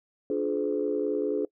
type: chord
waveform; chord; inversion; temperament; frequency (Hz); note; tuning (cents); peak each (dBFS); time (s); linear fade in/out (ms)
sine; D diminished seventh; none; just; 293.7 / 352.4 / 422.9 / 507.5; D4 / F4 / Ab4 / Cb5; 0 / +16 / +31 / +47; -30 / -33 / -27 / -33; 0.3-1.45; 2
effects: noise-tail reverb RT60 0.1 s tail -22 dB re dry + tanh soft clip ceiling -15 dBFS